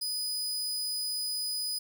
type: tone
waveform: sawtooth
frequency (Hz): 4978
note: D#8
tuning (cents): 0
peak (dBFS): -28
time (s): 0.01-1.79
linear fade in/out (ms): 10
effects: none